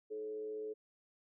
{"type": "tone with frequency modulation", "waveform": "sine", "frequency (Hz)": 430, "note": "A4", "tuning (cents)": -40, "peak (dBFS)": -39, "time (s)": [0.1, 0.74], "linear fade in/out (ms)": 20, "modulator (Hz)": 115, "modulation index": 0.34, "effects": []}